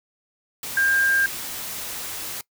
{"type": "tone in noise", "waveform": "sine", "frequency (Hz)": 1600, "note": "G6", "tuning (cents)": 35, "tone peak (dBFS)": -17, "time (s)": [0.77, 1.26], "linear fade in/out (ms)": 2, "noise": "white", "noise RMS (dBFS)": -32, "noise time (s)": [0.63, 2.41], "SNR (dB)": 12, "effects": ["noise-tail reverb RT60 0.1 s tail -21 dB re dry"]}